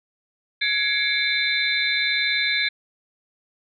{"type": "tone cluster", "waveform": "sine", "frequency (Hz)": [1674, 2161, 2302, 3594, 4032], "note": ["G#6", "C#7", "D7", "A7", "B7"], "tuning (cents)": [13, -45, -35, 36, 35], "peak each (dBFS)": -26, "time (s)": [0.61, 2.69], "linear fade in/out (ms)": 10, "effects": []}